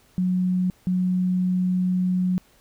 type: tone pair in turn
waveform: sine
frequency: 182.7 / 182.7 Hz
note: F#3 / F#3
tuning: -22 / -22 cents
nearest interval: unison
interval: 0 cents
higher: neither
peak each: -19 dBFS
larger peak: neither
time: 0.18-0.7 / 0.87-2.38 s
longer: second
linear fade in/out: 0 ms
effects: pink hiss -58 dBFS RMS until 2.6 s